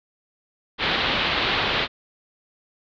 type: low-pass noise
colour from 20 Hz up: white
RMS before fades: -23 dBFS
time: 0.78-1.88 s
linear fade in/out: 50 ms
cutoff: 4000 Hz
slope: 48 dB/octave
effects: none